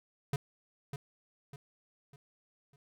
square tone with echo, 140 Hz, C#3, 18 cents sharp, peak -30 dBFS, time 0.33-0.36 s, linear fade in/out 2 ms, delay 600 ms, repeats 4, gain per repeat -8 dB, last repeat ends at 2.76 s, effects none

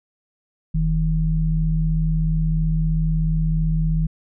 sine tone pair together, 42.01 / 159 Hz, E1 / D#3, +34 / +38 cents, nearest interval octave + major seventh, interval 2304 cents, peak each -20 / -19 dBFS, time 0.74-4.07 s, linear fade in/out 10 ms, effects none

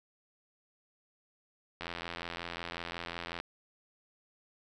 click train, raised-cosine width 0.3 ms, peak -22 dBFS, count 137, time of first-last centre 1.81-3.401 s, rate 85.5 Hz, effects none

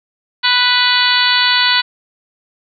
harmonic tone, 493.9 Hz, B4, in tune, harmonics 2 / 3 / 4 / 5 / 6 / 7 / 8 / 9, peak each -19 / -17 / -19 / -22 / -19 / -19 / -17 / -18 dBFS, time 0.43-1.82 s, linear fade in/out 20 ms, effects none

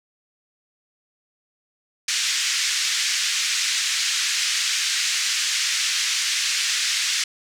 white band-pass noise, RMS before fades -23 dBFS, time 2.08-7.24 s, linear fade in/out 5 ms, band 1700 to 6800 Hz, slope 24 dB/octave, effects none

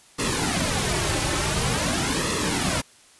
pink noise with flanger, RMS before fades -24 dBFS, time 0.18-2.82 s, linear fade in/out 20 ms, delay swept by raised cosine 1.3 to 4.3 ms, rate 0.47 Hz, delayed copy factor -0.7, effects white hiss -53 dBFS RMS until 3.19 s + resampled to 24000 Hz

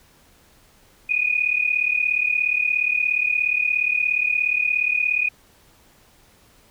sine tone pair together, 2452 / 2489 Hz, D#7 / D#7, -26 / 0 cents, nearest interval unison, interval 26 cents, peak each -21 dBFS, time 1.09-5.29 s, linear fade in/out 10 ms, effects pink hiss -55 dBFS RMS until 6.7 s

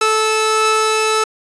sawtooth tone pair together, 436.7 / 1308.6 Hz, A4 / E6, -13 / -13 cents, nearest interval octave + perfect fifth, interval 1900 cents, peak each -12 dBFS, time 0.01-1.24 s, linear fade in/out 5 ms, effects resampled to 24000 Hz

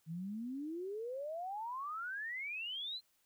sine exponential sweep, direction up, 155.56 to 4186 Hz, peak -39 dBFS, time 0.06-3.01 s, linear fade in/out 50 ms, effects white hiss -75 dBFS RMS until 3.25 s

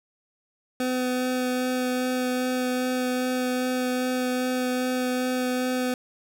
25% pulse tone with vibrato, 252.8 Hz, B3, 41 cents sharp, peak -20 dBFS, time 0.8-5.94 s, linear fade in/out 2 ms, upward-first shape sine, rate 2.5 Hz, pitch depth 9 cents each way, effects none

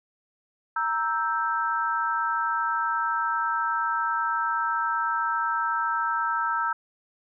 sine chord, E diminished, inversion second, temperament equal, 932.3 / 1318.5 / 1568 Hz, Bb5 / E6 / G6, 0 / 0 / 0 cents, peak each -28 / -26 / -30 dBFS, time 0.76-6.73 s, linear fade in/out 5 ms, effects none

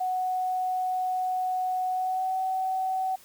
sine tone with pitch glide, 740 to 754.7 Hz, F#5 to F#5, 0 to +34 cents, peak -25 dBFS, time 0-3.16 s, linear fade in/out 10 ms, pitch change +34 cents, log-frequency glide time 1.92-2.36 s, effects white hiss -54 dBFS RMS until 3.24 s

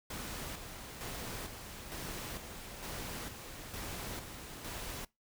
pink noise with tremolo, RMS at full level -42 dBFS, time 0.1-5.05 s, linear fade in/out 5 ms, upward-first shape square, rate 1.1 Hz, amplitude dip 45%, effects noise-tail reverb RT60 0.2 s tail -22 dB re dry

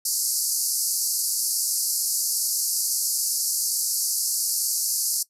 white band-pass noise, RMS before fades -25 dBFS, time 0.05-5.23 s, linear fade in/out 5 ms, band 4500 to 13000 Hz, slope 96 dB/octave, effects noise-tail reverb RT60 0.1 s tail -19 dB re dry

